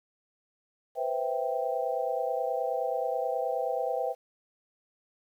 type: chord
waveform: sine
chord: C major seventh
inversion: third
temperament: equal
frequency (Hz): 493.9 / 523.3 / 659.3 / 784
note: B4 / C5 / E5 / G5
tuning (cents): 0 / 0 / 0 / 0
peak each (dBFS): -33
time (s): 0.95-4.15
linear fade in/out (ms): 50
effects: 10-bit